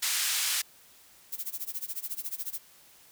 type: band-pass noise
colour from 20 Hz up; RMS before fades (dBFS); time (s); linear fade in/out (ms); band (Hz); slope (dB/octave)
white; -29; 0.02-0.62; 10; 1700 to 10000; 12
type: noise with tremolo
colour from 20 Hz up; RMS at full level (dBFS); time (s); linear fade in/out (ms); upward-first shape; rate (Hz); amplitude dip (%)
violet; -33; 1.32-2.59; 10; sine; 14; 95
effects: white hiss -57 dBFS RMS until 3.11 s